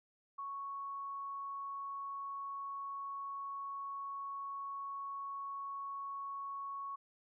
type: tone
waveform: sine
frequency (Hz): 1108.7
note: C#6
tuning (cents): 0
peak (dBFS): -40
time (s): 0.38-6.96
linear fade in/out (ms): 10
effects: none